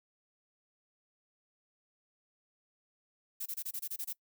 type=noise bursts; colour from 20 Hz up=violet; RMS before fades=-38 dBFS; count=9; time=3.4-4.131 s; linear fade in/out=10 ms; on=59 ms; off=25 ms; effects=noise-tail reverb RT60 0.1 s tail -24 dB re dry